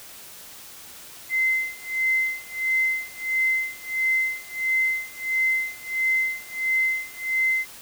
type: tone with tremolo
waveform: sine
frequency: 2066 Hz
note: C7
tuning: 22 cents flat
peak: -18 dBFS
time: 1.29-7.66 s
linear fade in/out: 50 ms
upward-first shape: sine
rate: 1.5 Hz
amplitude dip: 95%
effects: white hiss -43 dBFS RMS until 7.81 s